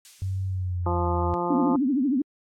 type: noise with exponential decay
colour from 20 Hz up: violet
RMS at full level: -34 dBFS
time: 0.05-0.88 s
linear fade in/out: 0 ms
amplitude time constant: 180 ms
type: tone with pitch glide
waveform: sine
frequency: 95.3 to 83.93 Hz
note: G2 to E2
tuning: -48 to +32 cents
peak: -25 dBFS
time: 0.22-1.34 s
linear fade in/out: 0 ms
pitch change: -220 cents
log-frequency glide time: 0.46-1.09 s
type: harmonic tone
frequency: 174.61 Hz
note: F3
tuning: in tune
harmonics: 1 / 2 / 3 / 4 / 5 / 6 / 7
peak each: -33 / -29 / -33 / -34 / -29 / -34 / -34 dBFS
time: 0.86-1.76 s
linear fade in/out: 2 ms
type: tone with vibrato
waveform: sine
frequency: 269.6 Hz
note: C#4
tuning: 48 cents flat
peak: -20 dBFS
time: 1.5-2.22 s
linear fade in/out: 5 ms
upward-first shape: triangle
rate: 13 Hz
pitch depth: 220 cents each way
effects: low-pass 6000 Hz 12 dB/octave + AAC 64 kbps